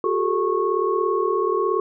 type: tone cluster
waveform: sine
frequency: 364.5 / 401.5 / 442.6 / 1099 Hz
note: F#4 / G4 / A4 / C#6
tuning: -26 / +41 / +10 / -15 cents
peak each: -24 dBFS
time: 0.04-1.8 s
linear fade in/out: 2 ms
effects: none